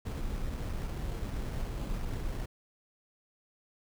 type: noise with sample-and-hold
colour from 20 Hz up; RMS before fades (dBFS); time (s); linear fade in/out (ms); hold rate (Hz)
brown; -35; 0.05-2.46; 10; 3675
effects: none